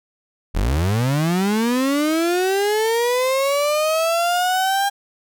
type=linear sweep; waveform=35% pulse; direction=up; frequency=37 to 806 Hz; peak=-15 dBFS; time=0.54-4.9 s; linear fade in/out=20 ms; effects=none